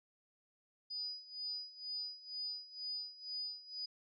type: tone with tremolo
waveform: sine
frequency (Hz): 4951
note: D#8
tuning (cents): -9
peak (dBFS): -38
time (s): 0.9-3.86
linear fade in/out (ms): 10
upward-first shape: sine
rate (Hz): 2.1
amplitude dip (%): 85
effects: none